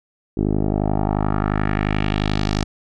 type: tone with low-pass filter sweep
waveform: 10% pulse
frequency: 51.4 Hz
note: G#1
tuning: 17 cents flat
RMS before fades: -20 dBFS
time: 0.37-2.64 s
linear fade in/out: 5 ms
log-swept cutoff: 370 to 5800 Hz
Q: 2
effects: none